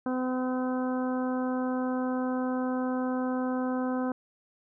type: harmonic tone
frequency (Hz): 254.9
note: C4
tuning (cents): -45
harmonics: 1 / 2 / 3 / 4 / 5 / 6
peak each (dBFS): -28 / -34 / -38 / -40 / -42 / -44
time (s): 0.06-4.12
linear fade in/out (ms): 2
effects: none